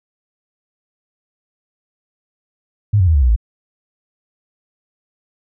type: tone with pitch steps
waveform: sine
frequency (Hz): 103.83 / 91.44 / 80.53 / 70.92 / 62.46 / 55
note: G#2 / F#2 / E2 / C#2 / B1 / A1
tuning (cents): 0 / -20 / -40 / +40 / +20 / 0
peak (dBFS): -9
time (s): 2.93-3.362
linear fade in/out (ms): 10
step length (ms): 72
effects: none